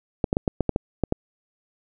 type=clicks; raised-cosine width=2 ms; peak=-7 dBFS; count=9; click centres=0.242 / 0.329 / 0.369 / 0.478 / 0.607 / 0.693 / 0.761 / 1.037 / 1.124 s; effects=none